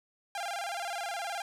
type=tone with vibrato; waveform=sawtooth; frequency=744 Hz; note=F#5; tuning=9 cents sharp; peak=-30 dBFS; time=0.35-1.42 s; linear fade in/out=2 ms; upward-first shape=square; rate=19 Hz; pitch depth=130 cents each way; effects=low-pass 11000 Hz 12 dB/octave + 11-bit